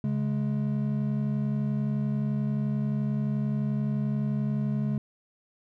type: tone pair together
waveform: triangle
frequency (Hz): 138.59 / 210.1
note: C#3 / G#3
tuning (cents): 0 / +20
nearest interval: perfect fifth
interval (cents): 720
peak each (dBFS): -26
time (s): 0.04-4.98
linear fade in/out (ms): 2
effects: none